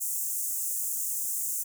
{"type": "high-pass noise", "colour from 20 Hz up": "pink", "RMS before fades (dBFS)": -31, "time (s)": [0, 1.64], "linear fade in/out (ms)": 20, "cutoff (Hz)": 6800, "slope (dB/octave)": 48, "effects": []}